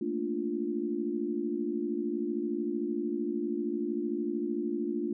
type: chord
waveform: sine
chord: Bb major seventh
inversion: third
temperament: equal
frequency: 220 / 233.1 / 293.7 / 349.2 Hz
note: A3 / Bb3 / D4 / F4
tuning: 0 / 0 / 0 / 0 cents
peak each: -37 / -37 / -34 / -33 dBFS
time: 0.01-5.13 s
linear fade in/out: 5 ms
effects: none